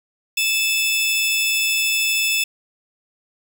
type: tone pair together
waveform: sawtooth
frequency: 2621 / 3499 Hz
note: E7 / A7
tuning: -11 / -10 cents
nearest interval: perfect fourth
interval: 501 cents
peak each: -15 / -21 dBFS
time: 0.37-2.44 s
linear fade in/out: 5 ms
effects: 7-bit